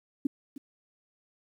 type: tone with echo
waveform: sine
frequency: 277.2 Hz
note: C#4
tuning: in tune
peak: -22 dBFS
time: 0.25-0.27 s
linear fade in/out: 5 ms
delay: 310 ms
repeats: 1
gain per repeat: -15 dB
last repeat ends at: 0.58 s
effects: 10-bit